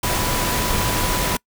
sine tone in noise, 987.8 Hz, B5, in tune, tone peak -28 dBFS, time 0.03-1.37 s, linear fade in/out 5 ms, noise pink, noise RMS -21 dBFS, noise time 0.03-1.37 s, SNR -10 dB, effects noise-tail reverb RT60 0.1 s tail -25 dB re dry

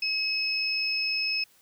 sine tone pair together, 2559 / 5201 Hz, D#7 / E8, +48 / -24 cents, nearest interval octave, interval 1228 cents, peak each -28 dBFS, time 0.02-1.44 s, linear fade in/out 5 ms, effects white hiss -61 dBFS RMS until 1.61 s

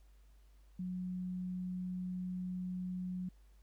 sine tone, 182.3 Hz, F#3, 25 cents flat, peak -37 dBFS, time 0.79-3.29 s, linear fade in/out 5 ms, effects added 50 Hz sine -59 dBFS peak until 3.62 s + pink hiss -75 dBFS RMS until 3.62 s

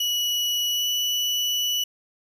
35% pulse tone with pitch glide, 2934 to 2956 Hz, F#7 to F#7, -15 to -2 cents, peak -20 dBFS, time 0-1.84 s, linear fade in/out 5 ms, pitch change +13 cents, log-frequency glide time 0.7-0.86 s, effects none

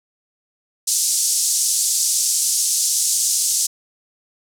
pink band-pass noise, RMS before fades -19 dBFS, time 0.87-3.67 s, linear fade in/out 10 ms, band 5700 to 10000 Hz, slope 24 dB/octave, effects none

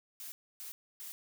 blue noise bursts, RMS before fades -45 dBFS, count 3, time 0.2-1.12 s, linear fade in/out 0 ms, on 120 ms, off 280 ms, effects none

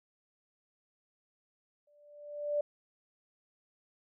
sine tone with exponential growth, 587.3 Hz, D5, in tune, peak -26 dBFS, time 1.87-2.61 s, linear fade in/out 5 ms, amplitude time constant 160 ms, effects none

